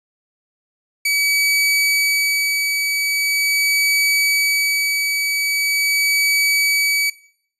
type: tone with tremolo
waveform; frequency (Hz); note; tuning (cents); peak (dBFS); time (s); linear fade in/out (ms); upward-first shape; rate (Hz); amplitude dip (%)
sawtooth; 2280; C#7; +48; -11; 1.05-7.1; 5; sine; 0.42; 35
effects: noise-tail reverb RT60 0.6 s tail -19 dB re dry + resampled to 32000 Hz